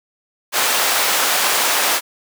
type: high-pass noise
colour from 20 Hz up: pink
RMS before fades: -17 dBFS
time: 0.52-2.01 s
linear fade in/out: 50 ms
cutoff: 720 Hz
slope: 12 dB/octave
effects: none